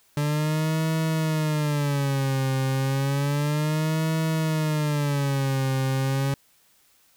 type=tone with vibrato; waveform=40% pulse; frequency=145.8 Hz; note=D3; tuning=12 cents flat; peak=-21 dBFS; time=0.17-6.34 s; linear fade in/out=2 ms; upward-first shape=sine; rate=0.31 Hz; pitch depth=160 cents each way; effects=white hiss -61 dBFS RMS until 7.16 s